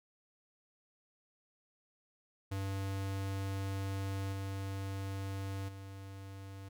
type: tone with level steps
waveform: square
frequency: 97.4 Hz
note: G2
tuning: 11 cents flat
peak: -36 / -38 / -46 dBFS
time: 2.51-6.69 s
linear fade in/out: 10 ms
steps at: 4.32 / 5.68 s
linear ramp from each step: 10 ms
effects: none